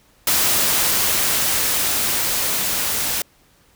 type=noise with level ramp; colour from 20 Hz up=white; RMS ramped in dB=-17 to -22 dBFS; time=0.27-3.22 s; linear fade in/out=2 ms; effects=pink hiss -56 dBFS RMS until 3.75 s